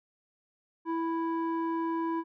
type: tone with low-pass filter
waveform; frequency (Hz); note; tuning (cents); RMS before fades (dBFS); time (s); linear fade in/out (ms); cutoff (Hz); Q
square; 329.6; E4; 0; -31; 0.85-2.24; 50; 1100; 2.1
effects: none